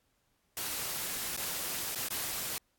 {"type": "noise with dropouts", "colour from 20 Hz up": "white", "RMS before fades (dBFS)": -36, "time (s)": [0.57, 2.58], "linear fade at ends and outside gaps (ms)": 0, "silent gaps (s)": [[1.364, 1.376], [1.948, 1.958], [2.085, 2.106]], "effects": ["pink hiss -75 dBFS RMS until 2.78 s", "AAC 64 kbps"]}